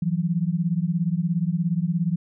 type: beating tone pair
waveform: sine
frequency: 163.9 / 180.9 Hz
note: E3 / F#3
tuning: -10 / -39 cents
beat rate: 17 Hz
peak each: -23 / -24 dBFS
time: 0.02-2.16 s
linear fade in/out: 5 ms
effects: none